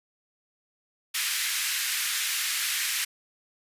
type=high-pass noise; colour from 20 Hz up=pink; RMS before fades=-28 dBFS; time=1.14-3.05 s; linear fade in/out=10 ms; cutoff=1700 Hz; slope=24 dB/octave; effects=resampled to 32000 Hz